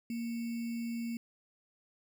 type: tone with sample-and-hold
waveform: sine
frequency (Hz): 232.7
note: A#3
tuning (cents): -3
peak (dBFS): -34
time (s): 0.1-1.17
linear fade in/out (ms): 2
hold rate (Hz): 2450
effects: none